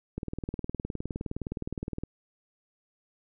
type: click train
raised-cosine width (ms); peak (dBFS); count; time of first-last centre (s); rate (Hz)
3; -20; 37; 0.18-2.036; 19.4
effects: none